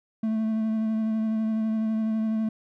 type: tone with vibrato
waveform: triangle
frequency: 220 Hz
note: A3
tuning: in tune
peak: -21 dBFS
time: 0.23-2.49 s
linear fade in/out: 5 ms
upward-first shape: sine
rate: 12 Hz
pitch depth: 17 cents each way
effects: none